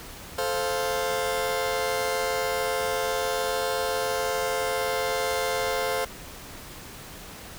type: chord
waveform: sawtooth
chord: F major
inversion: first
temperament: just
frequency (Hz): 436.5 / 523.8 / 698.5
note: A4 / C5 / F5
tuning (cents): -14 / +2 / 0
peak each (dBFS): -26 / -24 / -27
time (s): 0.38-6.05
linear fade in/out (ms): 5
effects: pink hiss -42 dBFS RMS until 7.58 s